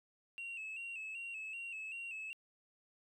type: tone with vibrato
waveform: sine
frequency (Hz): 2672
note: E7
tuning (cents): +23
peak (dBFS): -40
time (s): 0.38-2.33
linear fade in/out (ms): 0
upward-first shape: square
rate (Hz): 2.6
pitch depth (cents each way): 51
effects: tanh soft clip ceiling -40 dBFS + 13-bit